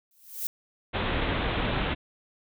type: noise with exponential growth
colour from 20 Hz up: violet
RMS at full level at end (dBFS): -28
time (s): 0.11-0.47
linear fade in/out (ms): 1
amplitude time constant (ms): 78
type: low-pass noise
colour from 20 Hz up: pink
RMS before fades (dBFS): -28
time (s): 0.93-1.95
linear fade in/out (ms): 20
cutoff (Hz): 3800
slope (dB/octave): 96
effects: none